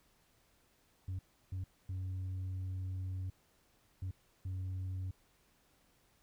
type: tone bursts at uneven times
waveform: sine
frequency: 93.2 Hz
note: F#2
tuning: 13 cents sharp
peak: -34 dBFS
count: 5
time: 1.08-1.19 / 1.52-1.64 / 1.89-3.3 / 4.02-4.11 / 4.45-5.11 s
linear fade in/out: 5 ms
effects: tanh soft clip ceiling -36 dBFS + pink hiss -71 dBFS RMS until 6.22 s